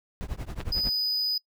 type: noise with tremolo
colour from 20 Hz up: brown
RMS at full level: -29 dBFS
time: 0.21-0.89 s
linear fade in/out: 0 ms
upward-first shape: triangle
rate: 11 Hz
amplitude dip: 100%
type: clicks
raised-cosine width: 0.3 ms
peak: -22 dBFS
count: 2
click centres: 0.604 / 0.612 s
type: tone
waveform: triangle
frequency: 4978 Hz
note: D#8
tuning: in tune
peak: -23 dBFS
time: 0.72-1.38 s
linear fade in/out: 5 ms
effects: noise-tail reverb RT60 0.1 s tail -25 dB re dry